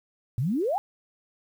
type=exponential sweep; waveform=sine; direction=up; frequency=110 to 851 Hz; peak=-23 dBFS; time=0.38-0.78 s; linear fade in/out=0 ms; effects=9-bit